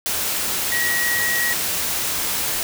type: tone in noise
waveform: sine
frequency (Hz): 1909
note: A#6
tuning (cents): +41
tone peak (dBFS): -20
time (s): 0.72-1.53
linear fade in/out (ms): 0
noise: white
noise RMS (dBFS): -23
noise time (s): 0.06-2.63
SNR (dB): 0
effects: none